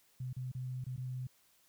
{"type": "tone with dropouts", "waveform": "sine", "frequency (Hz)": 127.5, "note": "C3", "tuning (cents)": -44, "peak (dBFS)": -37, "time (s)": [0.2, 1.27], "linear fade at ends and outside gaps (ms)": 5, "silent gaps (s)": [[0.33, 0.365], [0.517, 0.549], [0.842, 0.865], [0.964, 0.977]], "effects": ["white hiss -69 dBFS RMS until 1.68 s"]}